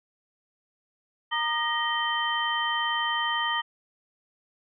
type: tone cluster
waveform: sine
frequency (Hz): 930 / 1218 / 1881 / 3099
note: A#5 / D#6 / A#6 / G7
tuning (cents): -4 / -37 / +15 / -21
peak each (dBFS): -30 / -31 / -29 / -30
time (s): 1.31-3.62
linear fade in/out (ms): 20
effects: none